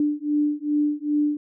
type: beating tone pair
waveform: sine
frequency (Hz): 294.8 / 297.3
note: D4 / D4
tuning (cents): +7 / +21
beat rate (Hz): 2.5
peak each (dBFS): -23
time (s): 0-1.37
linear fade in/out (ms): 2
effects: none